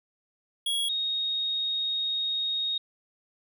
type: tone pair in turn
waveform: square / sine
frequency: 3322 / 3736 Hz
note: G#7 / A#7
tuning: 0 / +3 cents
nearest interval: major second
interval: 203 cents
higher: second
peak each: -26 dBFS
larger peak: neither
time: 0.66-0.89 / 0.89-2.78 s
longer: second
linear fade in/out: 5 ms
effects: none